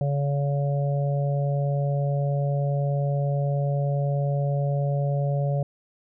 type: harmonic tone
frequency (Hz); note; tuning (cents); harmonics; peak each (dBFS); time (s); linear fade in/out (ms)
141.6; C#3; +37; 1 / 3 / 4 / 5; -22 / -37 / -30 / -36; 0.01-5.63; 2
effects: none